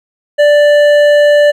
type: tone with hard clipping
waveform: triangle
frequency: 587.3 Hz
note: D5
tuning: in tune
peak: -6 dBFS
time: 0.38-1.52 s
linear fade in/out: 20 ms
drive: 13 dB
effects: none